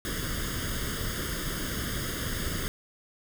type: noise with comb filter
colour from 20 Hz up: pink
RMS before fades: -32 dBFS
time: 0.05-2.68 s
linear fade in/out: 0 ms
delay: 0.6 ms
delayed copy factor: +0.85
effects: none